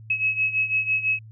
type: beating tone pair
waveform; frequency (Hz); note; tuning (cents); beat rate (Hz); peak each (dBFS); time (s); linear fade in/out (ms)
sine; 2568 / 2574; E7 / E7; -46 / -42; 6; -22 / -26; 0.1-1.19; 5
effects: added 110 Hz sine -41 dBFS peak until 1.31 s